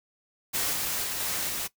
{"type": "noise with level steps", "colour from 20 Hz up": "white", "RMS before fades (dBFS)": [-28, -30, -32, -30, -32], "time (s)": [0.53, 1.68], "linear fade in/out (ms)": 20, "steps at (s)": [0.73, 1.04, 1.2, 1.49], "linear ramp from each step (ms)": 2, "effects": ["noise-tail reverb RT60 0.1 s tail -18 dB re dry"]}